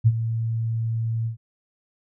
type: tone with ADSR envelope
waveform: sine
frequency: 113.7 Hz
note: A#2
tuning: 43 cents flat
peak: -10 dBFS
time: 0.04-1.37 s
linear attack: 29 ms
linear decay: 45 ms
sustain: -12 dB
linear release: 110 ms
effects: none